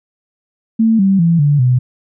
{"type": "tone with pitch steps", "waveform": "sine", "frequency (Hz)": [224, 193.88, 167.81, 145.25, 125.72], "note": ["A3", "G3", "E3", "D3", "B2"], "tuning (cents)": [31, -19, 31, -19, 31], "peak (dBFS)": -8, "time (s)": [0.79, 1.79], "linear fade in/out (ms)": 10, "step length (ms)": 200, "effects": []}